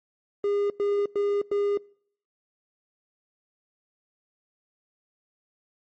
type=tone bursts; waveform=triangle; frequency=406.4 Hz; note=G#4; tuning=38 cents flat; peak=-20 dBFS; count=4; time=0.44-1.774 s; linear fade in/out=2 ms; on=260 ms; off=98 ms; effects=noise-tail reverb RT60 0.6 s tail -25 dB re dry + MP3 32 kbps